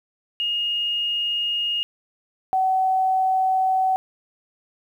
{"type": "tone pair in turn", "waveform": "sine", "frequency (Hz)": [2853, 755.7], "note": ["F7", "F#5"], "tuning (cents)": [36, 36], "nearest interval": "octave + major seventh", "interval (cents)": 2300, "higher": "first", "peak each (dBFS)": [-21, -17], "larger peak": "second", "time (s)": [[0.4, 1.83], [2.53, 3.96]], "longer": "neither", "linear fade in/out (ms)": 0, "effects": ["9-bit"]}